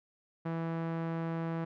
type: tone with low-pass filter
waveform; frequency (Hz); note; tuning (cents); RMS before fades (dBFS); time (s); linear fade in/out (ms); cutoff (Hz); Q
sawtooth; 164.81; E3; 0; -35; 0.45-1.65; 10; 1500; 0.86
effects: none